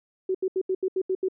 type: tone bursts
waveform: sine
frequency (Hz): 376.1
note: F#4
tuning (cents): +28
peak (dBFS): -22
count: 8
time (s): 0.29-1.285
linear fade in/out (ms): 5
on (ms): 57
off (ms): 77
effects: none